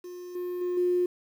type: tone with level steps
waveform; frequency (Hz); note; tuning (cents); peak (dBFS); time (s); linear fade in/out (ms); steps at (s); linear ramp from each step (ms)
triangle; 357.3; F4; +40; -36 / -28 / -24 / -18; 0.04-1.06; 5; 0.35 / 0.61 / 0.77; 5
effects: tanh soft clip ceiling -20 dBFS + 9-bit